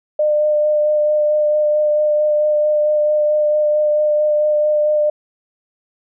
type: tone with vibrato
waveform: sine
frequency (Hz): 602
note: D5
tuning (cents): +43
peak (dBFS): -12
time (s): 0.19-5.1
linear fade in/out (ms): 5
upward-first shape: sine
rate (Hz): 4.5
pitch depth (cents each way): 12
effects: none